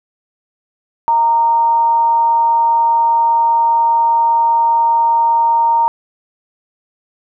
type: tone with amplitude modulation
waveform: sine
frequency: 925 Hz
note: A#5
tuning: 14 cents flat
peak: -8 dBFS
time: 1.08-5.88 s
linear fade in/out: 0 ms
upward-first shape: sine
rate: 278 Hz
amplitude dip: 25%
effects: none